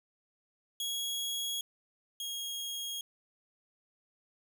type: tone pair in turn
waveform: sawtooth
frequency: 3322 / 3274 Hz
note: G#7 / G#7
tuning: 0 / -25 cents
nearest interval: unison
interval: 25 cents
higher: first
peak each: -30 / -33 dBFS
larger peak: first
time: 0.8-1.61 / 2.2-3.01 s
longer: neither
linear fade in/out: 2 ms
effects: none